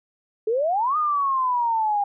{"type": "exponential two-way sweep", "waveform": "sine", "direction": "up then down", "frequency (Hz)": [422, 1244, 801], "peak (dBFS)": -19, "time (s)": [0.47, 2.04], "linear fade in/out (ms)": 5, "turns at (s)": 0.97, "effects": []}